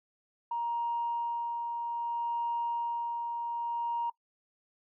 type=tone with tremolo; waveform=sine; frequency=940 Hz; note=A#5; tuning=14 cents sharp; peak=-28 dBFS; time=0.51-4.1 s; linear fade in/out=5 ms; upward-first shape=sine; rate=0.62 Hz; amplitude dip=35%; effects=noise-tail reverb RT60 0.1 s tail -23 dB re dry + tanh soft clip ceiling -24 dBFS